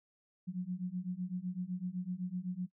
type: beating tone pair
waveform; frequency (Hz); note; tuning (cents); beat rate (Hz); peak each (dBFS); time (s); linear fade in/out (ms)
sine; 177.1 / 185; F3 / F#3; +24 / 0; 7.9; -39 / -38; 0.47-2.67; 20
effects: noise-tail reverb RT60 0.1 s tail -21 dB re dry